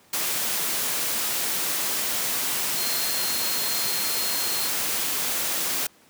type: tone in noise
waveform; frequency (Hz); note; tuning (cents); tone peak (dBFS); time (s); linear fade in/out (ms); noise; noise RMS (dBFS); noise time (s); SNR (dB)
sine; 4221; C8; +14; -31; 2.77-4.69; 5; white; -26; 0.13-5.87; -8
effects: pink hiss -56 dBFS RMS until 6.09 s + high-pass 150 Hz 12 dB/octave